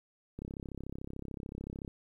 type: click train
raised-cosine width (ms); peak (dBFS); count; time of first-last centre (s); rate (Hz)
3; -28; 51; 0.39-1.878; 33.6
effects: 11-bit